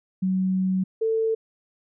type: tone pair in turn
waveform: sine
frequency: 187.5 / 446 Hz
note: F#3 / A4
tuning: +23 / +23 cents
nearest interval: octave + minor third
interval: 1500 cents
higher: second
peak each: -20 dBFS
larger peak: neither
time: 0.22-0.84 / 1.01-1.35 s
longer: first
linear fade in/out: 10 ms
effects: none